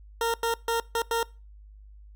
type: tone bursts at uneven times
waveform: 20% pulse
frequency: 461.3 Hz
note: A#4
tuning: 18 cents flat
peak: -19 dBFS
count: 5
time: 0.21-0.34 / 0.43-0.54 / 0.68-0.8 / 0.95-1.02 / 1.11-1.23 s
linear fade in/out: 2 ms
effects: noise-tail reverb RT60 0.3 s tail -22 dB re dry + added 51 Hz sine -46 dBFS peak until 2.15 s